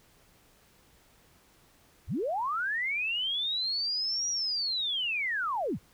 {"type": "linear two-way sweep", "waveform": "sine", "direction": "up then down", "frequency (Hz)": [40.19, 5790, 40.19], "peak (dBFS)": -28, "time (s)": [2.07, 5.79], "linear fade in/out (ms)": 50, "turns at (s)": 4.29, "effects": ["pink hiss -62 dBFS RMS until 5.93 s"]}